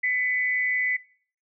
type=tone pair together; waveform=sine; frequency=2001 / 2227 Hz; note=B6 / C#7; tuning=+22 / +7 cents; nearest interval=major second; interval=185 cents; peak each=-22 / -30 dBFS; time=0.03-0.97 s; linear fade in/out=10 ms; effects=noise-tail reverb RT60 0.5 s tail -22 dB re dry